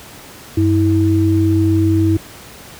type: tone pair together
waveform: sine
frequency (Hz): 96.39 / 324.2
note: G2 / E4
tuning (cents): -29 / -29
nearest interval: octave + major sixth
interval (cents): 2100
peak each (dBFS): -13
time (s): 0.57-2.17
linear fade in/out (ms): 5
effects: pink hiss -37 dBFS RMS until 2.79 s + high-pass 60 Hz 12 dB/octave